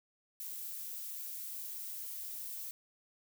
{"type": "noise", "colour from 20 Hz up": "violet", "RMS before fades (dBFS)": -43, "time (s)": [0.4, 2.71], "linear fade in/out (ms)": 0, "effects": []}